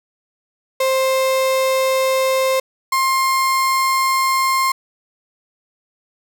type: tone pair in turn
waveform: 35% pulse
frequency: 526 / 1060.2 Hz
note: C5 / C6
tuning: +9 / +23 cents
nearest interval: octave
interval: 1214 cents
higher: second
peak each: -13 dBFS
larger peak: neither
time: 0.8-2.6 / 2.92-4.72 s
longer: neither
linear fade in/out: 5 ms
effects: none

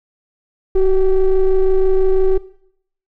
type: ring-modulated tone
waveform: triangle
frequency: 196 Hz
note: G3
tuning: in tune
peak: -3 dBFS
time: 0.75-2.38 s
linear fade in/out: 10 ms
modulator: 183 Hz
effects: noise-tail reverb RT60 0.7 s tail -22 dB re dry + tanh soft clip ceiling -3 dBFS

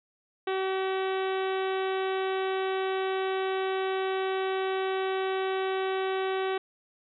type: harmonic tone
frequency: 380.9 Hz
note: G4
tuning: 50 cents flat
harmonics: 1 / 2 / 3 / 4 / 5 / 6 / 7 / 8 / 9 / 10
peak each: -28 / -34 / -38 / -40 / -42 / -44 / -45 / -46 / -47 / -48 dBFS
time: 0.47-6.58 s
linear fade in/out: 5 ms
effects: none

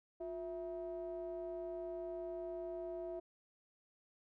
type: ring-modulated tone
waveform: triangle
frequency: 151.5 Hz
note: D#3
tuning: 46 cents flat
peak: -36 dBFS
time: 0.2-3.2 s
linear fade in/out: 10 ms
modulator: 507 Hz
effects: none

